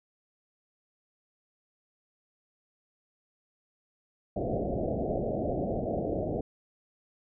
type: low-pass noise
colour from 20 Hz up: white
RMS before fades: -31 dBFS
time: 4.36-6.41 s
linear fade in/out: 5 ms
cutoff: 720 Hz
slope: 96 dB/octave
effects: none